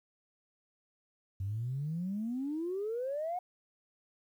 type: exponential sweep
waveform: sine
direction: up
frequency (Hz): 93.1 to 740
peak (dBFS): -32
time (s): 1.4-3.39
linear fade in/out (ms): 5
effects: tanh soft clip ceiling -28 dBFS + 11-bit